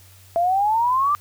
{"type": "exponential sweep", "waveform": "sine", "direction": "up", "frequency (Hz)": [669, 1198], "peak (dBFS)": -16, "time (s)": [0.36, 1.15], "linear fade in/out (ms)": 0, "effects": ["added 94 Hz sine -48 dBFS peak until 1.2 s", "white hiss -51 dBFS RMS until 1.2 s"]}